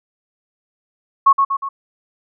sine tone with echo, 1099 Hz, C#6, 15 cents flat, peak -6 dBFS, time 1.26-1.33 s, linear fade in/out 10 ms, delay 120 ms, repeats 3, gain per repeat -5 dB, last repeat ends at 1.69 s, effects none

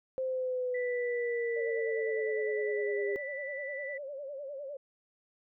sine exponential sweep, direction down, 523.3 to 402.4 Hz, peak -30 dBFS, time 0.18-3.16 s, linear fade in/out 0 ms
sine tone, 1975.5 Hz, B6, in tune, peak -38 dBFS, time 0.74-3.98 s, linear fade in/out 10 ms
sine tone with vibrato, 560 Hz, C#5, 18 cents sharp, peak -38 dBFS, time 1.56-4.77 s, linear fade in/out 5 ms, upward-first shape sine, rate 9.9 Hz, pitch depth 100 cents each way
effects none

